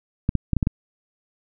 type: clicks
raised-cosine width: 5 ms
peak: -7 dBFS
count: 6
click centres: 0.291 / 0.353 / 0.533 / 0.567 / 0.628 / 0.671 s
effects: none